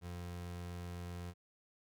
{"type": "tone", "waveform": "30% pulse", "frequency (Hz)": 87.8, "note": "F2", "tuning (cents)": 10, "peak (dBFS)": -40, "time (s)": [0.01, 1.34], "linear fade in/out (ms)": 50, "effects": []}